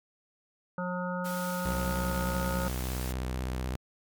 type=harmonic tone; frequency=180 Hz; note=F#3; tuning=47 cents flat; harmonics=1 / 3 / 5 / 7 / 8; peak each=-33 / -36 / -39 / -39 / -40 dBFS; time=0.78-2.68 s; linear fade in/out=2 ms
type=noise; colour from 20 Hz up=white; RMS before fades=-42 dBFS; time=1.24-3.13 s; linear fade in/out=20 ms
type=tone with vibrato; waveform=sawtooth; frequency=63.4 Hz; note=B1; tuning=46 cents sharp; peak=-27 dBFS; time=1.65-3.76 s; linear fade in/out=5 ms; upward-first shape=sine; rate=16 Hz; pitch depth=94 cents each way
effects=MP3 96 kbps